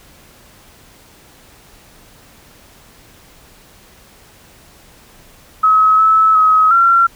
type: tone with pitch steps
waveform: sine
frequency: 1281 / 1302 / 1273 / 1366 Hz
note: E6 / E6 / D#6 / F6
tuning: -50 / -22 / +39 / -39 cents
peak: -7 dBFS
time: 5.63-7.07 s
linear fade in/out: 10 ms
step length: 360 ms
effects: pink hiss -45 dBFS RMS until 7.15 s